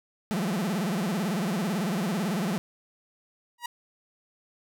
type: tone with vibrato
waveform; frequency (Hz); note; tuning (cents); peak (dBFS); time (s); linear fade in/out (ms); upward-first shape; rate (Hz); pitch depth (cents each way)
40% pulse; 192.2; G3; -34; -25; 0.31-2.58; 0; sine; 18; 260
type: tone with exponential growth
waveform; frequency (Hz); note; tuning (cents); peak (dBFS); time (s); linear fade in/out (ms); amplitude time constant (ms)
sawtooth; 957; A#5; +45; -24; 3.58-3.66; 5; 16
effects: none